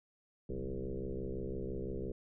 sine tone with frequency modulation, 190.1 Hz, F#3, 47 cents sharp, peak -36 dBFS, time 0.49-2.12 s, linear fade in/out 5 ms, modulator 65.9 Hz, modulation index 4.4, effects none

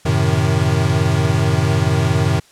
square chord, F# diminished seventh, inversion none, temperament equal, 92.5 / 110 / 130.81 / 155.56 Hz, F#2 / A2 / C3 / Eb3, 0 / 0 / 0 / 0 cents, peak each -20 dBFS, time 0.05-2.4 s, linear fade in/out 10 ms, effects white hiss -50 dBFS RMS until 2.51 s + low-pass 9000 Hz 12 dB/octave

